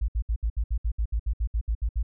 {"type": "tone bursts", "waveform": "sine", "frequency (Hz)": 55.1, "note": "A1", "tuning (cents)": 3, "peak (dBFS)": -22, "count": 15, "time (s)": [0.01, 2.03], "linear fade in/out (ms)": 10, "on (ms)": 74, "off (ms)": 65, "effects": []}